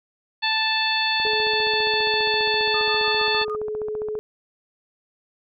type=harmonic tone; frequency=880 Hz; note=A5; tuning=in tune; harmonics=1 / 2 / 3 / 4 / 5; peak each=-26 / -26 / -26 / -26 / -26 dBFS; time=0.42-3.45 s; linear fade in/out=20 ms
type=click train; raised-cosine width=1 ms; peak=-23 dBFS; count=45; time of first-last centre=1.2-4.153 s; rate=14.9 Hz
type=tone with pitch glide; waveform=sine; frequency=430.4 to 427.2 Hz; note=A4 to G#4; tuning=-38 to +49 cents; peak=-25 dBFS; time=1.25-4.19 s; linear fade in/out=0 ms; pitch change=-13 cents; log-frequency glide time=1.59-2.41 s
type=tone with tremolo; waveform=sine; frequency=1228 Hz; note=D#6; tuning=23 cents flat; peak=-28 dBFS; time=2.74-3.56 s; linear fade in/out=5 ms; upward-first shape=square; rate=6.6 Hz; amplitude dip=65%
effects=none